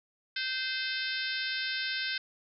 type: harmonic tone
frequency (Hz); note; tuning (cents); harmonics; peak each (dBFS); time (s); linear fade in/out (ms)
518; C5; -17; 3 / 4 / 5 / 6 / 7 / 8 / 9 / 10; -35 / -40 / -40 / -41 / -39 / -41 / -41 / -41; 0.36-2.18; 5
effects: none